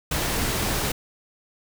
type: noise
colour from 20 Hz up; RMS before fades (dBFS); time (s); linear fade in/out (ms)
pink; -25; 0.11-0.92; 5
effects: none